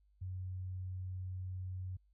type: tone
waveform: sine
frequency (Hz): 92.5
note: F#2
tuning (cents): 0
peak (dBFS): -39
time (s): 0.21-1.97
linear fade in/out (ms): 10
effects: added 50 Hz sine -67 dBFS peak until 2.13 s